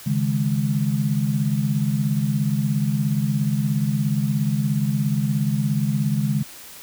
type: chord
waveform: sine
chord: C# suspended second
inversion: none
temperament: equal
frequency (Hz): 138.59 / 155.56 / 207.7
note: C#3 / D#3 / G#3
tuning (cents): 0 / 0 / 0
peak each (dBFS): -22 / -24 / -23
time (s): 0.06-6.43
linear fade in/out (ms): 10
effects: white hiss -41 dBFS RMS until 6.82 s